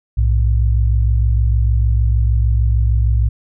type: tone pair together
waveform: sine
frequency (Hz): 60.54 / 107.1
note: B1 / A2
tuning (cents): -34 / -46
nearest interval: minor seventh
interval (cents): 988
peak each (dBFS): -12 / -17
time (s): 0.17-3.29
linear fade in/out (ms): 10
effects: none